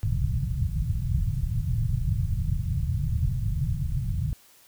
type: low-pass noise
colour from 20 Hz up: white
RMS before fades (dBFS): -26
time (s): 0.03-4.33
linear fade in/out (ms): 0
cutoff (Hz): 150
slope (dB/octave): 48
effects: white hiss -56 dBFS RMS until 4.67 s